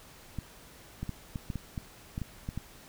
clicks, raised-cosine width 5 ms, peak -22 dBFS, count 11, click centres 0.387 / 1.03 / 1.093 / 1.358 / 1.502 / 1.557 / 1.778 / 2.179 / 2.217 / 2.489 / 2.576 s, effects pink hiss -53 dBFS RMS until 2.88 s

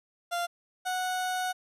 30% pulse tone pair in turn, 694 / 736.9 Hz, F5 / F#5, -11 / -7 cents, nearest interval minor second, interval 104 cents, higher second, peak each -26 dBFS, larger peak neither, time 0.31-0.47 / 0.85-1.53 s, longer second, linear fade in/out 20 ms, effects resampled to 32000 Hz

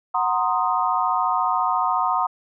sine chord, C half-diminished seventh, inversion second, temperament equal, 740 / 932.3 / 1046.5 / 1244.5 Hz, Gb5 / Bb5 / C6 / Eb6, 0 / 0 / 0 / 0 cents, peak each -24 dBFS, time 0.14-2.27 s, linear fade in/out 10 ms, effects none

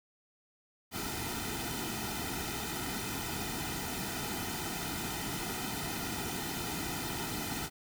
pink noise with comb filter, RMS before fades -37 dBFS, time 0.91-7.7 s, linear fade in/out 50 ms, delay 1.8 ms, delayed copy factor -0.8, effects none

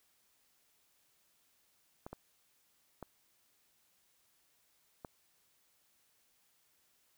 clicks, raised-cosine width 1 ms, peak -30 dBFS, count 4, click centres 2.065 / 2.13 / 3.027 / 5.048 s, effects white hiss -73 dBFS RMS until 7.17 s

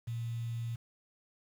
sine tone with quantisation, 116.54 Hz, A#2, in tune, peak -34 dBFS, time 0.07-0.76 s, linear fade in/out 10 ms, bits 9, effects none

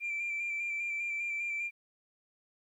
sine tone with vibrato, 2360 Hz, D7, 8 cents sharp, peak -31 dBFS, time 0-1.71 s, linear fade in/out 50 ms, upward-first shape square, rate 5 Hz, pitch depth 22 cents each way, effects tanh soft clip ceiling -29 dBFS + 12-bit

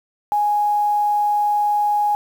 sine tone with quantisation, 830.6 Hz, G#5, in tune, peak -15 dBFS, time 0.32-2.15 s, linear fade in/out 0 ms, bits 7, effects none

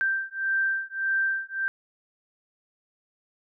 sine beating tone pair, 1568 / 1569.7 Hz, G6 / G6, 0 / +2 cents, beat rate 1.7 Hz, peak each -27 dBFS, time 0.01-1.68 s, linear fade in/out 0 ms, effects none

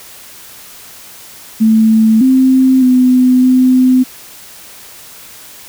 sine tone with pitch steps, 221 / 261.1 / 253.3 / 255.7 Hz, A3 / C4 / B3 / C4, +8 / -3 / +44 / -40 cents, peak -5 dBFS, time 1.6-4.04 s, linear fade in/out 20 ms, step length 610 ms, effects white hiss -35 dBFS RMS until 5.68 s

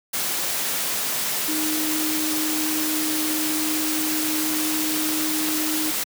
sine tone in noise, 310 Hz, D#4, 6 cents flat, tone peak -25 dBFS, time 1.48-5.91 s, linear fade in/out 10 ms, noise white, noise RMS -25 dBFS, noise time 0.13-6.04 s, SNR -3 dB, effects high-pass 150 Hz 12 dB/octave

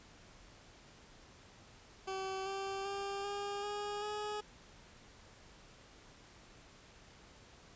20% pulse tone with pitch steps, 382.7 / 389.8 / 397.1 / 404.5 / 412.1 / 419.8 Hz, G4 / G4 / G4 / G#4 / G#4 / G#4, -42 / -10 / +22 / -46 / -13 / +19 cents, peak -33 dBFS, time 2.07-4.41 s, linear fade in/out 10 ms, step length 390 ms, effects pink hiss -59 dBFS RMS until 7.75 s + resampled to 16000 Hz

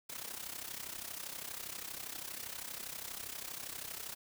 white noise with amplitude modulation, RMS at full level -41 dBFS, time 0.09-4.15 s, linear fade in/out 10 ms, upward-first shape sine, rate 32.5 Hz, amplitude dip 75%, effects none

